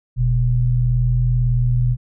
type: tone pair together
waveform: sine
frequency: 40.44 / 122.2 Hz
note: E1 / B2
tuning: -32 / -18 cents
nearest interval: octave + perfect fifth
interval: 1914 cents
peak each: -19 / -15 dBFS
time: 0.16-1.97 s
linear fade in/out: 50 ms
effects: none